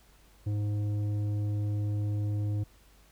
sine tone with tanh clipping, 103.83 Hz, G#2, in tune, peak -29 dBFS, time 0.46-2.64 s, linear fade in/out 10 ms, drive 9 dB, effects added 50 Hz sine -59 dBFS peak until 3.11 s + pink hiss -62 dBFS RMS until 3.11 s

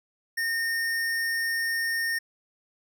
square tone, 1832 Hz, A#6, 31 cents flat, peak -26 dBFS, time 0.37-2.19 s, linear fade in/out 10 ms, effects none

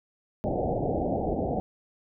white low-pass noise, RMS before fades -28 dBFS, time 0.44-1.6 s, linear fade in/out 0 ms, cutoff 780 Hz, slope 96 dB/octave, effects none

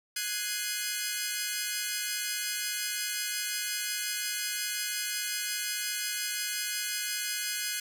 10% pulse chord, Ab dominant seventh, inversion third, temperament equal, 1480 / 1661.2 / 2093 / 2489 Hz, Gb6 / Ab6 / C7 / Eb7, 0 / 0 / 0 / 0 cents, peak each -28 dBFS, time 0.16-7.8 s, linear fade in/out 5 ms, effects none

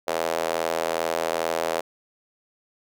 square tone with high-pass filter, 41.2 Hz, E1, in tune, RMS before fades -26 dBFS, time 0.07-1.81 s, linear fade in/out 10 ms, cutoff 560 Hz, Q 2.5, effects none

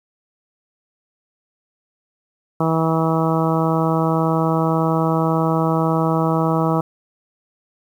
harmonic tone, 161.8 Hz, E3, 32 cents flat, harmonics 1 / 2 / 3 / 4 / 5 / 6 / 7 / 8, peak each -19 / -22 / -24 / -25 / -26 / -27 / -27 / -28 dBFS, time 2.6-6.81 s, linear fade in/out 5 ms, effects 8-bit

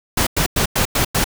pink noise bursts, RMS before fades -17 dBFS, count 6, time 0.17-1.243 s, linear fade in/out 5 ms, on 98 ms, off 97 ms, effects none

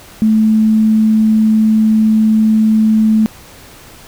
sine tone, 218.2 Hz, A3, 14 cents flat, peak -7 dBFS, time 0.22-3.26 s, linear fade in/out 0 ms, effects pink hiss -38 dBFS RMS until 4.07 s

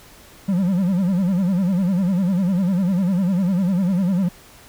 triangle tone with vibrato, 185 Hz, F#3, in tune, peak -14 dBFS, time 0.48-4.29 s, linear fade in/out 10 ms, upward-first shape sine, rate 10 Hz, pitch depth 140 cents each way, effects pink hiss -46 dBFS RMS until 4.68 s

